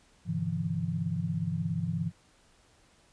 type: tone cluster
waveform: sine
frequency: 101.5 / 129.9 / 151.9 / 168.9 Hz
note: G#2 / C3 / D#3 / E3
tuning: -39 / -12 / -41 / +42 cents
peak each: -36 / -38 / -35 / -31 dBFS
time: 0.25-2.12 s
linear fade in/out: 50 ms
effects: pink hiss -63 dBFS RMS until 3.12 s + resampled to 22050 Hz